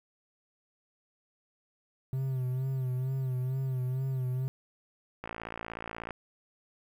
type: tone with vibrato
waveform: triangle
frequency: 130 Hz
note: C3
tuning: 11 cents flat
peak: -27 dBFS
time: 2.13-4.48 s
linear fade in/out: 0 ms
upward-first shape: sine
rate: 2.2 Hz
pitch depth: 51 cents each way
type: click train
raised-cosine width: 0.5 ms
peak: -23 dBFS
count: 50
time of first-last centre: 5.24-6.107 s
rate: 56.5 Hz
effects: 10-bit